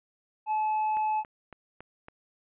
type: tone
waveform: triangle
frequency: 861 Hz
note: A5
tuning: 38 cents flat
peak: -23 dBFS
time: 0.46-1.24 s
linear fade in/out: 50 ms
type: click train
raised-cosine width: 0.5 ms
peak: -29 dBFS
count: 5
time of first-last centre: 0.97-2.084 s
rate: 3.59 Hz
effects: resampled to 8000 Hz